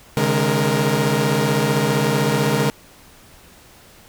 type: tone cluster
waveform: sawtooth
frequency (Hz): 135.6 / 151.2 / 208.8 / 467.9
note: C#3 / D#3 / G#3 / A#4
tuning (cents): -38 / -49 / +10 / +6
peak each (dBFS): -18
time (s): 0.17-2.7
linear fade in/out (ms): 0
effects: pink hiss -47 dBFS RMS until 4.08 s